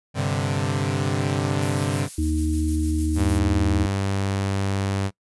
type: chord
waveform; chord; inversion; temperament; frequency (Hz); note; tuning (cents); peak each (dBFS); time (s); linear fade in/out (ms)
sawtooth; G suspended fourth; none; equal; 98 / 130.81 / 146.83; G2 / C3 / D3; 0 / 0 / 0; -22; 0.14-2.09; 50
type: noise with tremolo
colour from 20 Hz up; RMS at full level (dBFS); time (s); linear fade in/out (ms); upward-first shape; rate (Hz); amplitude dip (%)
violet; -32; 1.62-3.39; 5; square; 6.6; 30
type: harmonic tone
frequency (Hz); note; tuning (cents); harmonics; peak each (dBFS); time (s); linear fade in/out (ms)
77.78; D#2; 0; 1 / 3 / 4; -22 / -32 / -24; 2.18-3.86; 5
type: tone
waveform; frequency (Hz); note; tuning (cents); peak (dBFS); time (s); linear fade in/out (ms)
sawtooth; 98; G2; 0; -18; 3.15-5.11; 50
effects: noise-tail reverb RT60 0.1 s tail -22 dB re dry + resampled to 24000 Hz